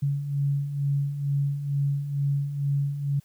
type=beating tone pair; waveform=sine; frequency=139.5 / 141.7 Hz; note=C#3 / C#3; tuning=+11 / +38 cents; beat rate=2.2 Hz; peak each=-31 / -24 dBFS; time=0.02-3.2 s; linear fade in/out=10 ms; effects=white hiss -63 dBFS RMS until 3.24 s